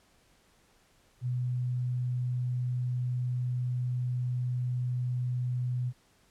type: tone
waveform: sine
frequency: 124.4 Hz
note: B2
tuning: 13 cents sharp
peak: -28 dBFS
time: 1.21-5.93 s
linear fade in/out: 50 ms
effects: pink hiss -65 dBFS RMS until 6.3 s + low-pass 11000 Hz 12 dB/octave